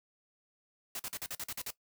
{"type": "noise bursts", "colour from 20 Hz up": "white", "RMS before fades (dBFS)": -39, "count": 9, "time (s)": [0.95, 1.706], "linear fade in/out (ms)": 2, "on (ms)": 44, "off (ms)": 45, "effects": ["noise-tail reverb RT60 0.1 s tail -17 dB re dry"]}